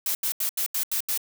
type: noise bursts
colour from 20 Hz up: blue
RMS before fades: -26 dBFS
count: 7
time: 0.06-1.176 s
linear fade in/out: 2 ms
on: 90 ms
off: 81 ms
effects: none